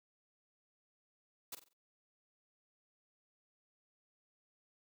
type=noise with echo; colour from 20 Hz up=white; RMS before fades=-44 dBFS; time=1.52-1.55 s; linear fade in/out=5 ms; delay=46 ms; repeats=4; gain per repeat=-9 dB; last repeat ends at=1.734 s; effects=noise-tail reverb RT60 0.2 s tail -23 dB re dry + high-pass 150 Hz 12 dB/octave